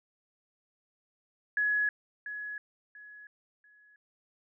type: tone with echo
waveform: sine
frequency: 1686 Hz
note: G#6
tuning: 26 cents sharp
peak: -25 dBFS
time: 1.57-1.89 s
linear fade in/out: 2 ms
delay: 690 ms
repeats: 3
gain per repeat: -11 dB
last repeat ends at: 3.96 s
effects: none